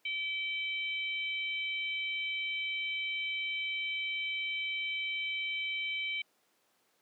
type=harmonic tone; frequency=771 Hz; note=G5; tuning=29 cents flat; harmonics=3 / 4 / 5; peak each=-34 / -38 / -48 dBFS; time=0.05-6.22 s; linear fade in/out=5 ms; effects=pink hiss -72 dBFS RMS until 7.01 s + high-pass 300 Hz 12 dB/octave